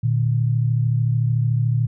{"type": "tone pair together", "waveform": "sine", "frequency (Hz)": [117.29, 150.9], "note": ["A#2", "D3"], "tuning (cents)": [11, 47], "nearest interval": "major third", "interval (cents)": 436, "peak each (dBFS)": [-17, -23], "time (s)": [0.03, 1.87], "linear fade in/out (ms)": 10, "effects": []}